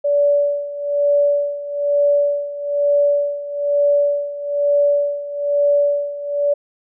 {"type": "tone with tremolo", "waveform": "sine", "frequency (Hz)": 576, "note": "D5", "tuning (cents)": -34, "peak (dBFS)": -11, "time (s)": [0.04, 6.54], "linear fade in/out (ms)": 10, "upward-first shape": "sine", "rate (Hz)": 1.1, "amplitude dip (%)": 80, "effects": []}